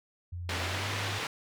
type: tone with pitch glide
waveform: sine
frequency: 87.8 to 100.86 Hz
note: F2 to G2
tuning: +10 to +50 cents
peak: -35 dBFS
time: 0.32-1.19 s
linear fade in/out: 10 ms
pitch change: +240 cents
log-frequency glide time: 0.65-0.89 s
type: band-pass noise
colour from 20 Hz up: white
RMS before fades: -35 dBFS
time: 0.49-1.27 s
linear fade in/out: 2 ms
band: 110 to 3100 Hz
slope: 12 dB/octave
effects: none